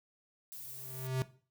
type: noise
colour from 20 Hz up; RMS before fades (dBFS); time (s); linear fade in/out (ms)
violet; -46; 0.52-1.07; 0
type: tone with exponential growth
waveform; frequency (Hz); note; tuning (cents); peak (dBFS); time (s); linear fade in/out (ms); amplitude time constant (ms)
square; 130.3; C3; -7; -29; 0.57-1.22; 0; 140
effects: noise-tail reverb RT60 0.4 s tail -17 dB re dry